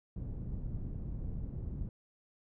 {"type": "low-pass noise", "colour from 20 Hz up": "pink", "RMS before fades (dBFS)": -39, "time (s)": [0.16, 1.89], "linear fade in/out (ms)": 2, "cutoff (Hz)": 170, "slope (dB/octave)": 12, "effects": []}